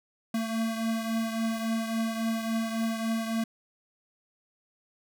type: beating tone pair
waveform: square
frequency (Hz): 224.8 / 228.4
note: A3 / A#3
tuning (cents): +37 / -35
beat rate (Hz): 3.6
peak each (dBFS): -29 / -36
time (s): 0.34-3.44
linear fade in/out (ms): 5
effects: none